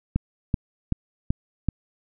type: click train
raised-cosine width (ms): 5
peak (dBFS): -9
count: 5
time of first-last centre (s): 0.16-1.687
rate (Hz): 2.62
effects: none